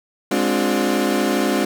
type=chord; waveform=30% pulse; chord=D half-diminished seventh; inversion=second; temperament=equal with one note detuned; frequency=207.7 / 261.6 / 293.7 / 357.6 Hz; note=Ab3 / C4 / D4 / F4; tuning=0 / 0 / 0 / +41 cents; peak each=-20 dBFS; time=0.31-1.65 s; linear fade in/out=5 ms; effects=none